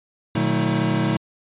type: tone cluster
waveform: square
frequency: 120.1 / 151.8 / 183.9 / 222.4 / 319.6 Hz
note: B2 / D#3 / F#3 / A3 / D#4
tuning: -48 / -42 / -10 / +19 / +47 cents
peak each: -26 dBFS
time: 0.35-1.17 s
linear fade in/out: 5 ms
effects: resampled to 8000 Hz